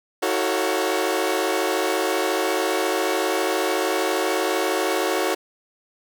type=tone cluster; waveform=sawtooth; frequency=322.4 / 375.3 / 449.7 / 553 / 716 Hz; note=E4 / F#4 / A4 / C#5 / F5; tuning=-38 / +25 / +38 / -4 / +43 cents; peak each=-24 / -21 / -23 / -23 / -27 dBFS; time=0.22-5.35 s; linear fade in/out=10 ms; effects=none